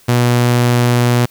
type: tone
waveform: sawtooth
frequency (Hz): 121.4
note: B2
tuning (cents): -29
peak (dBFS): -6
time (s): 0.08-1.26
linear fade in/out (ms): 10
effects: white hiss -48 dBFS RMS until 1.3 s